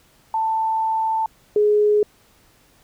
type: tone pair in turn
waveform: sine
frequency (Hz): 887 / 418.6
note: A5 / G#4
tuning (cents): +14 / +14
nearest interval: octave + minor second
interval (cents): 1300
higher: first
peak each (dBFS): -18 / -13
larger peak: second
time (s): 0.34-1.26 / 1.56-2.03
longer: first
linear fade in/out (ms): 2
effects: pink hiss -56 dBFS RMS until 2.83 s